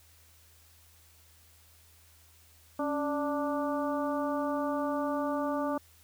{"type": "harmonic tone with a mistuned harmonic", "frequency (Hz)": 293.7, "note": "D4", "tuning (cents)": 0, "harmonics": [1, 2, 3, 4, 5], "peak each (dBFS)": [-32, -33, -37, -37, -46], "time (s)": [2.79, 5.78], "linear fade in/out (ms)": 5, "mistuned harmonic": 1, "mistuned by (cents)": -78, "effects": ["added 81 Hz sine -61 dBFS peak until 6.03 s", "white hiss -61 dBFS RMS until 6.03 s"]}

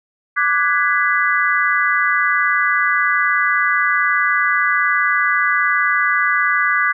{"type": "chord", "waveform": "sine", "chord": "G# half-diminished seventh", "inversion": "second", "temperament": "equal with one note detuned", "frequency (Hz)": [1174.7, 1480, 1661.2, 1996.2], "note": ["D6", "F#6", "G#6", "B6"], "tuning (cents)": [0, 0, 0, 18], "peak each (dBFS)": -19, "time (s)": [0.36, 6.93], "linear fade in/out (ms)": 20, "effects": []}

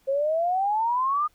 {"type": "exponential sweep", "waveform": "sine", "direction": "up", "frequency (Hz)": [531, 1239], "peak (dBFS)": -21, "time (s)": [0.07, 1.28], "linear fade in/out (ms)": 20, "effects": ["pink hiss -64 dBFS RMS until 1.34 s"]}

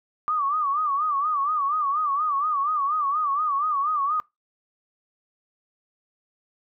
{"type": "tone with vibrato", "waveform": "sine", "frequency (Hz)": 1174.7, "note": "D6", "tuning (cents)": 0, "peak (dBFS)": -21, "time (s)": [0.28, 4.2], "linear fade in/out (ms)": 0, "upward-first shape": "sine", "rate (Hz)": 4.2, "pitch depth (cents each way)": 120, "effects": ["noise-tail reverb RT60 0.2 s tail -23 dB re dry"]}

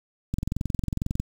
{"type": "click train", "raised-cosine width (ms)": 5, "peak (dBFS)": -14, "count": 20, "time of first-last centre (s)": [0.34, 1.2], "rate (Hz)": 22.1, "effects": ["7-bit"]}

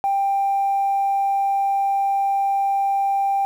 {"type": "tone", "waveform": "sine", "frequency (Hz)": 790, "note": "G5", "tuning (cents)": 13, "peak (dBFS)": -16, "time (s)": [0.04, 3.45], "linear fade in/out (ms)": 0, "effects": ["tanh soft clip ceiling -13 dBFS", "8-bit"]}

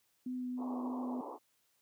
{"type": "tone with vibrato", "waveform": "sine", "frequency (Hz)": 251.3, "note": "B3", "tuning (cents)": 30, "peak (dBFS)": -36, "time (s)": [0.26, 1.21], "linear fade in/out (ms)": 5, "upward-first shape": "triangle", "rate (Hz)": 3.3, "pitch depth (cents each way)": 13}
{"type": "band-pass noise", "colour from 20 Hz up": "white", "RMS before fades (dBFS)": -45, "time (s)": [0.57, 1.39], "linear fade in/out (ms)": 50, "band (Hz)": [250, 1100], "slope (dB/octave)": 96}
{"effects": ["white hiss -75 dBFS RMS until 1.81 s", "high-pass 60 Hz 12 dB/octave"]}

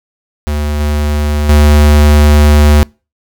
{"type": "tone with level steps", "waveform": "square", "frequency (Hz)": 74.2, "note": "D2", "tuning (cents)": 18, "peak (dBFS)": [-13, -11, -4], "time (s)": [0.47, 2.83], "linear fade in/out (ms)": 0, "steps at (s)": [0.8, 1.49], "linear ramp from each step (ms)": 2, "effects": ["noise-tail reverb RT60 0.3 s tail -26 dB re dry"]}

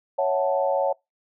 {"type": "chord", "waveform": "sine", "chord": "F# minor seventh", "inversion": "second", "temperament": "equal", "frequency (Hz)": [554.4, 659.3, 740, 880], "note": ["C#5", "E5", "F#5", "A5"], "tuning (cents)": [0, 0, 0, 0], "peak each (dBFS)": [-22, -28, -27, -28], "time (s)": [0.18, 0.93], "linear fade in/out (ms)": 10, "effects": ["noise-tail reverb RT60 0.2 s tail -26 dB re dry"]}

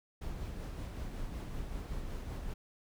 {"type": "noise with tremolo", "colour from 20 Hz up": "brown", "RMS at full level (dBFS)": -39, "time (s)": [0.21, 2.54], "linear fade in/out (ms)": 10, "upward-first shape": "sine", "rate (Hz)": 5.3, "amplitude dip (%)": 30, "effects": []}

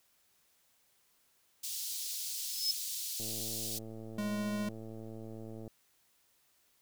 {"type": "high-pass noise", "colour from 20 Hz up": "pink", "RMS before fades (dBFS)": -39, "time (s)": [1.63, 3.79], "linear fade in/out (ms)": 10, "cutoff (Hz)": 4000, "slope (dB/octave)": 24}
{"type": "tone with exponential growth", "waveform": "sine", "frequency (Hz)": 5190, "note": "E8", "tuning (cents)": -28, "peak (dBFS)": -26, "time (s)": [2.36, 2.71], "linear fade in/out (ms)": 2, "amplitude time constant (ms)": 75}
{"type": "click train", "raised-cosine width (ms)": 2, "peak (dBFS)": -34, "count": 276, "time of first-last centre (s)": [3.2, 5.677], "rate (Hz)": 111}
{"type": "tone", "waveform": "square", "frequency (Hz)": 207.7, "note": "G#3", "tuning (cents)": 0, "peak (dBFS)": -34, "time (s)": [4.18, 4.69], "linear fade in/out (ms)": 5}
{"effects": ["white hiss -71 dBFS RMS until 6.81 s"]}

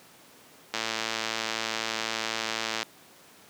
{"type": "click train", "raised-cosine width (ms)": 0.2, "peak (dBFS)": -11, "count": 235, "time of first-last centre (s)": [0.74, 2.829], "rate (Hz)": 112, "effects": ["pink hiss -53 dBFS RMS until 3.49 s", "high-pass 200 Hz 12 dB/octave"]}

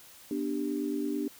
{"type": "chord", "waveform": "sine", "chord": "G major", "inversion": "first", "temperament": "just", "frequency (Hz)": [245, 294, 392], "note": ["B3", "D4", "G4"], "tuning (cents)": [-14, 2, 0], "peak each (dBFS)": [-35, -31, -36], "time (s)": [0.31, 1.28], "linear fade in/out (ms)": 2, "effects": ["white hiss -53 dBFS RMS until 1.39 s"]}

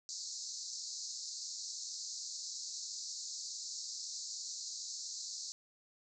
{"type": "band-pass noise", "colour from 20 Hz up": "white", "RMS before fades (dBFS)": -44, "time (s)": [0.09, 5.52], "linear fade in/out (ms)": 0, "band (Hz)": [4100, 7300], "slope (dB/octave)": 96, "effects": []}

